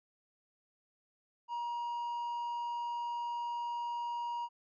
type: tone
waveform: triangle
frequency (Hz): 950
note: A#5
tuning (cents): +33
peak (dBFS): -33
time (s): 1.48-4.49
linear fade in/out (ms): 50
effects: resampled to 16000 Hz